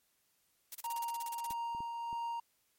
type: noise bursts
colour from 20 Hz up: blue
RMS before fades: -43 dBFS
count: 14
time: 0.72-1.526 s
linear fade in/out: 2 ms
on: 26 ms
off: 34 ms
type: tone with tremolo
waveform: triangle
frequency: 933 Hz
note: A#5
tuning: 1 cent sharp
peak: -33 dBFS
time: 0.84-2.4 s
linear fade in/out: 5 ms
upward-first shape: triangle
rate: 1.6 Hz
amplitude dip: 35%
type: clicks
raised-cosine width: 3 ms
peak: -39 / -40 / -36 / -40 dBFS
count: 4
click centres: 1.508 / 1.749 / 1.805 / 2.129 s
effects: white hiss -75 dBFS RMS until 2.78 s + MP3 64 kbps